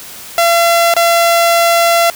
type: tone with dropouts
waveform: sawtooth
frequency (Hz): 680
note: F5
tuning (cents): -46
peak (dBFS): -4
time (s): 0.38-2.1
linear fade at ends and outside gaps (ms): 1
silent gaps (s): 0.939-0.965
effects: white hiss -31 dBFS RMS until 2.15 s